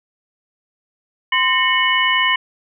sine tone cluster, 1031 / 1830 / 2196 / 2967 Hz, C6 / A#6 / C#7 / F#7, -26 / -32 / -17 / +4 cents, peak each -19 dBFS, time 1.32-2.36 s, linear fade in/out 5 ms, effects none

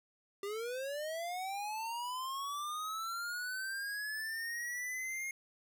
square linear sweep, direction up, 392.3 to 2148 Hz, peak -38 dBFS, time 0.43-5.31 s, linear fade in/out 2 ms, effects none

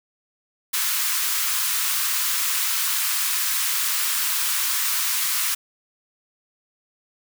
white high-pass noise, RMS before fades -23 dBFS, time 0.73-5.55 s, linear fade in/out 10 ms, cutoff 980 Hz, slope 48 dB/octave, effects none

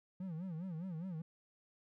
triangle tone with vibrato, 173.5 Hz, F3, 11 cents flat, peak -38 dBFS, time 0.2-1.22 s, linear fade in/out 5 ms, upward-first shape sine, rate 4.9 Hz, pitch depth 180 cents each way, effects none

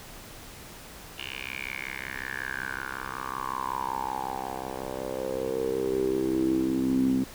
10% pulse tone with band-pass filter sweep, 65.41 Hz, C2, in tune, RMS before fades -30 dBFS, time 1.18-7.24 s, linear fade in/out 5 ms, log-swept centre 2800 to 240 Hz, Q 7.4, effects pink hiss -45 dBFS RMS until 7.34 s

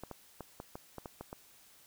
clicks, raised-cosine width 1 ms, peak -28 dBFS, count 9, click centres 0.036 / 0.113 / 0.407 / 0.601 / 0.755 / 0.983 / 1.058 / 1.21 / 1.329 s, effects white hiss -61 dBFS RMS until 1.86 s

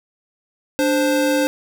square tone pair together, 293.7 / 523.3 Hz, D4 / C5, 0 / 0 cents, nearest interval minor seventh, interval 1000 cents, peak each -19 / -19 dBFS, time 0.79-1.47 s, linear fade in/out 0 ms, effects none

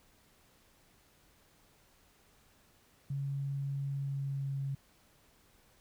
sine tone with pitch glide, 139 to 137.48 Hz, C#3 to C#3, +5 to -14 cents, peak -33 dBFS, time 3.1-4.75 s, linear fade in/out 5 ms, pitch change -19 cents, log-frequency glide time 3.9-4.54 s, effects pink hiss -66 dBFS RMS until 5.8 s

